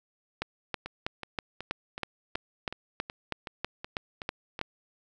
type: two click trains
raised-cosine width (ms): 0.3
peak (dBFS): -21 / -14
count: 11 / 14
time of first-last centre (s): 0.86-4.591 / 0.42-4.614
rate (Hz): 2.68 / 3.1
effects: none